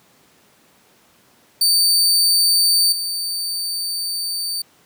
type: tone with level steps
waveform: sawtooth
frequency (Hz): 4588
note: D8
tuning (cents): -41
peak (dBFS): -10 / -19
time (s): 1.61-4.62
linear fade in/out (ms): 5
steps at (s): 2.92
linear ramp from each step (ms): 5
effects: pink hiss -54 dBFS RMS until 4.85 s + high-pass 150 Hz 12 dB/octave